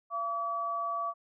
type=tone pair together; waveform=sine; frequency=681 / 1145.3 Hz; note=F5 / D6; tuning=-44 / -44 cents; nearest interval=major sixth; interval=900 cents; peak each=-37 / -31 dBFS; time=0.1-1.14 s; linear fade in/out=50 ms; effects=none